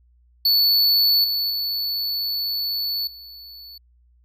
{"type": "tone with level steps", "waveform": "square", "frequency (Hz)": 4448, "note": "C#8", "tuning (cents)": 5, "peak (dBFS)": [-15, -21, -23, -39], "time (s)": [0.45, 3.78], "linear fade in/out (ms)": 5, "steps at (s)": [1.24, 1.5, 3.07], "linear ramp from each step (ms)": 2, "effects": ["added 60 Hz sine -54 dBFS peak until 4.24 s"]}